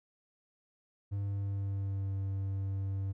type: tone with pitch glide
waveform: triangle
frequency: 100 to 97.27 Hz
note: G2 to G2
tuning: +35 to -13 cents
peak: -30 dBFS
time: 1.11-3.13 s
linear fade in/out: 20 ms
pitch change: -48 cents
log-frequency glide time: 1.22-2.13 s
effects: none